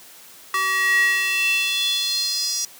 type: tone with high-pass filter sweep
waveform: square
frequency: 381.3 Hz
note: G4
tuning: 48 cents flat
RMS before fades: -21 dBFS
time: 0.54-2.65 s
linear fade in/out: 2 ms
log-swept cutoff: 1400 to 5700 Hz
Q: 6
effects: white hiss -45 dBFS RMS until 2.79 s + high-pass 150 Hz 12 dB/octave